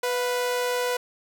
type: tone pair together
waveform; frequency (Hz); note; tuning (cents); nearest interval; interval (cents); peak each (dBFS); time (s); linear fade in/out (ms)
sawtooth; 494.6 / 709; B4 / F5; +3 / +26; tritone; 623; -20 / -32; 0.03-0.97; 5
effects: none